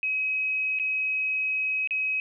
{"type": "tone with dropouts", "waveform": "sine", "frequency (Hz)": 2543, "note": "D#7", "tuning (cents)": 37, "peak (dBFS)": -24, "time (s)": [0.03, 2.2], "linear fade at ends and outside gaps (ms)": 1, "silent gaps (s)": [[0.789, 0.797], [1.874, 1.908]], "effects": []}